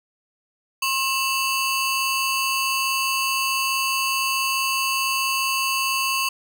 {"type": "ring-modulated tone", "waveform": "sawtooth", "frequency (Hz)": 1864.7, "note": "A#6", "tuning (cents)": 0, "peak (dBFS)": -14, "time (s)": [0.82, 6.29], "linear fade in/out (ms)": 5, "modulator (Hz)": 793, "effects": []}